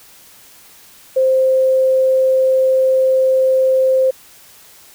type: tone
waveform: sine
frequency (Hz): 523.3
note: C5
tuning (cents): 0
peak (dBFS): -10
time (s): 1.16-4.11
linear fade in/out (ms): 10
effects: white hiss -44 dBFS RMS until 4.94 s